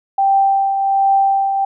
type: tone with tremolo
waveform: sine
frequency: 784 Hz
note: G5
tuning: in tune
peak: -9 dBFS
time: 0.18-1.65 s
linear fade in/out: 5 ms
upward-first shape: triangle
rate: 1.3 Hz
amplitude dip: 50%
effects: none